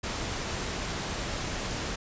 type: noise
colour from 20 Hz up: pink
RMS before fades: -33 dBFS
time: 0.03-1.96 s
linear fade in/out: 10 ms
effects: resampled to 16000 Hz